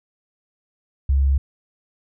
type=tone; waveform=sine; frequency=68.4 Hz; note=C#2; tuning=23 cents flat; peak=-14 dBFS; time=1.09-1.38 s; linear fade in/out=5 ms; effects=none